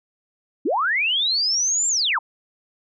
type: linear two-way sweep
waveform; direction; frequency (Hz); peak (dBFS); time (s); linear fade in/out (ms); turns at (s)
sine; up then down; 228.7 to 7459 to 776; -18; 0.65-2.19; 10; 1.88
effects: none